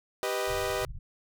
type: chord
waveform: sawtooth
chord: G augmented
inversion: none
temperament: equal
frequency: 392 / 493.9 / 622.3 Hz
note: G4 / B4 / D#5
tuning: 0 / 0 / 0 cents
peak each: -29 dBFS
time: 0.23-0.85 s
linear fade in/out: 0 ms
type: low-pass noise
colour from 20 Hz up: pink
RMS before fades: -41 dBFS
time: 0.47-0.99 s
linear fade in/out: 5 ms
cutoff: 140 Hz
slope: 48 dB/octave
effects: none